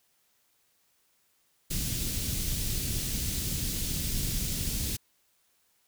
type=band-stop noise; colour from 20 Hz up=pink; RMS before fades=-31 dBFS; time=1.7-4.97 s; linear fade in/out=10 ms; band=210 to 4100 Hz; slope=12 dB/octave; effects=white hiss -70 dBFS RMS until 5.87 s